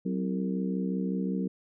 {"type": "harmonic tone with a mistuned harmonic", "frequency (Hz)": 65.41, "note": "C2", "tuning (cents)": 0, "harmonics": [3, 4, 5, 6, 7], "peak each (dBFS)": [-29, -34, -38, -42, -39], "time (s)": [0.05, 1.48], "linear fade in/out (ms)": 10, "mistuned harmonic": 3, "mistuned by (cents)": -76, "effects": []}